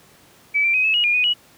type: tone with pitch steps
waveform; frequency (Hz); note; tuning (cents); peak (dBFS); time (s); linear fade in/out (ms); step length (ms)
sine; 2297 / 2356 / 2519 / 2593 / 2890 / 2419 / 2483 / 2916; D7 / D7 / D#7 / E7 / F#7 / D#7 / D#7 / F#7; -39 / +5 / +21 / -29 / -41 / -49 / -4 / -26; -15; 0.54-1.34; 20; 100
effects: pink hiss -51 dBFS RMS until 1.57 s + high-pass 100 Hz 12 dB/octave